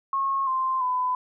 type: tone with pitch steps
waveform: sine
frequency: 1088 / 1045.5 / 1004.6 Hz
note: C#6 / C6 / B5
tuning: -33 / -2 / +29 cents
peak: -22 dBFS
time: 0.13-1.15 s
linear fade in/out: 2 ms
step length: 340 ms
effects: none